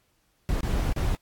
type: noise with dropouts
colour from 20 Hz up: brown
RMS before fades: -25 dBFS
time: 0.49-1.15 s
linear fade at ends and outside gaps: 0 ms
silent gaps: 0.606-0.631 / 0.925-0.963 s
effects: pink hiss -69 dBFS RMS until 1.21 s + AAC 64 kbps